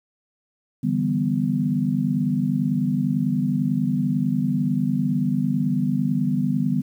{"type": "chord", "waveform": "sine", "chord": "E minor seventh", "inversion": "third", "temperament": "equal", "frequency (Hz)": [146.83, 164.81, 196, 246.9], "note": ["D3", "E3", "G3", "B3"], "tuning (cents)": [0, 0, 0, 0], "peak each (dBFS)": [-25, -28, -24, -23], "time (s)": [0.83, 6.82], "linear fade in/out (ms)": 10, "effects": ["9-bit"]}